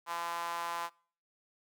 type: tone with high-pass filter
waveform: sawtooth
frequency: 170.1 Hz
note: F3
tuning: 45 cents flat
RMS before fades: -37 dBFS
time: 0.06-0.9 s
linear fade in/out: 50 ms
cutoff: 980 Hz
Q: 4.1
effects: noise-tail reverb RT60 0.5 s tail -26 dB re dry